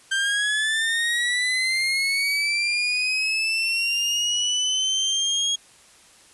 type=linear sweep; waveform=30% pulse; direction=up; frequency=1568 to 3300 Hz; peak=-18 dBFS; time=0.11-5.56 s; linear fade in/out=10 ms; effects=white hiss -52 dBFS RMS until 6.33 s + resampled to 24000 Hz